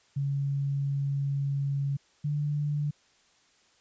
sine tone pair in turn, 139.7 / 147.06 Hz, C#3 / D3, +14 / +3 cents, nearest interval minor second, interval 89 cents, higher second, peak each -26 dBFS, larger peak neither, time 0.16-1.97 / 2.24-2.91 s, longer first, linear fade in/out 10 ms, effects white hiss -64 dBFS RMS until 3.8 s + resampled to 16000 Hz

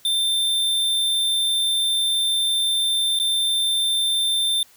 square tone with dropouts, 3577 Hz, A7, 28 cents sharp, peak -19 dBFS, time 0.05-4.63 s, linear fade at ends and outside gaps 2 ms, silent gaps 3.19-3.198 s, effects white hiss -53 dBFS RMS until 4.76 s

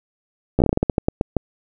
slowing click train, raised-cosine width 2 ms, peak -3 dBFS, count 14, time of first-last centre 0.59-1.367 s, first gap 13 ms, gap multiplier 1.23, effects none

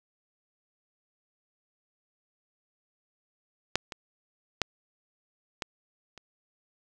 clicks, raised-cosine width 0.2 ms, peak -6 / -20 / -7 / -14 / -28 dBFS, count 5, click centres 3.756 / 3.922 / 4.617 / 5.622 / 6.177 s, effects none

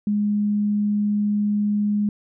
sine tone, 207.3 Hz, G#3, 3 cents flat, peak -18 dBFS, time 0.07-2.09 s, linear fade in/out 2 ms, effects none

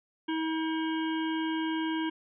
harmonic tone, 319.9 Hz, D#4, 48 cents sharp, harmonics 1 / 3 / 5 / 7 / 9 / 10, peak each -29 / -37 / -40 / -45 / -44 / -43 dBFS, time 0.28-2.1 s, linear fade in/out 10 ms, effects none

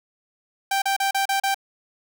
sawtooth tone bursts, 784 Hz, G5, in tune, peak -16 dBFS, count 6, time 0.71-1.545 s, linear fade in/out 5 ms, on 110 ms, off 35 ms, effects none

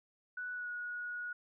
sine tone with pitch glide, 1480 to 1454.6 Hz, F#6 to F#6, 0 to -30 cents, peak -38 dBFS, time 0.37-1.33 s, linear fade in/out 5 ms, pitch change -30 cents, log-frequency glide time 0.53-0.69 s, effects none

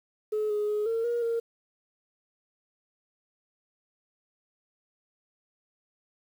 sine tone with pitch steps, 427.1 / 418.2 / 420.6 / 455.6 / 474.1 / 462.5 Hz, G#4 / G#4 / G#4 / A#4 / A#4 / A#4, +48 / +12 / +22 / -40 / +29 / -14 cents, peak -24 dBFS, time 0.32-1.4 s, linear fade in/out 10 ms, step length 180 ms, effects tanh soft clip ceiling -22 dBFS + 9-bit

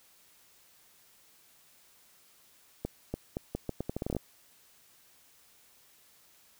accelerating click train, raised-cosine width 2 ms, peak -19 dBFS, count 14, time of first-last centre 2.85-4.166 s, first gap 290 ms, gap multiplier 0.79, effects white hiss -62 dBFS RMS until 6.59 s

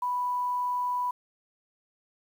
sine tone with quantisation, 987.8 Hz, B5, in tune, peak -26 dBFS, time 0.02-1.11 s, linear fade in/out 5 ms, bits 9, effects none

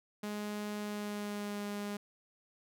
sawtooth tone with pitch glide, 208.5 to 204.9 Hz, G#3 to G#3, +7 to -23 cents, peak -33 dBFS, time 0.23-1.97 s, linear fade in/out 5 ms, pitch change -30 cents, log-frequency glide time 0.79-1.62 s, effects none

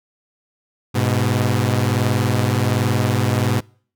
sawtooth tone pair together, 103.5 / 124.82 Hz, G#2 / B2, -5 / +19 cents, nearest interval minor third, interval 324 cents, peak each -15 dBFS, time 0.94-3.61 s, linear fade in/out 20 ms, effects noise-tail reverb RT60 0.5 s tail -26 dB re dry

